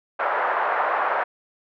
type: band-pass noise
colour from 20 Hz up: pink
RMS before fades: -23 dBFS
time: 0.19-1.24 s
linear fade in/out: 10 ms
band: 610 to 1600 Hz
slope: 24 dB/octave
effects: none